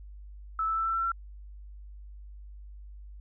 sine tone with pitch steps, 1309 / 1318.1 / 1327.3 / 1336.5 / 1345.8 / 1355.2 Hz, E6 / E6 / E6 / E6 / E6 / E6, -13 / -1 / +12 / +23 / +35 / +48 cents, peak -26 dBFS, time 0.59-1.118 s, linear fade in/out 2 ms, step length 88 ms, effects added 50 Hz sine -43 dBFS peak until 3.2 s

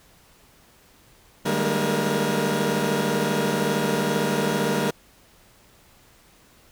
20% pulse tone cluster, 151.4 / 193.7 / 206.6 / 229.1 / 476.2 Hz, D#3 / G3 / G#3 / A#3 / A#4, -47 / -20 / -9 / -30 / +37 cents, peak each -23 dBFS, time 1.45-4.91 s, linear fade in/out 10 ms, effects pink hiss -55 dBFS RMS until 6.71 s

